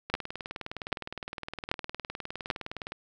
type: two click trains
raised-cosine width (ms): 0.3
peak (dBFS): -9 / -20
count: 4 / 56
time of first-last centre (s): 0.14-2.502 / 0.1-2.921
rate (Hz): 1.27 / 19.5
effects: none